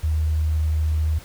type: tone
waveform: sine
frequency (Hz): 77.78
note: D#2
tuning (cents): 0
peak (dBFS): -18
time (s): 0.03-1.19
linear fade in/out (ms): 10
effects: pink hiss -45 dBFS RMS until 1.24 s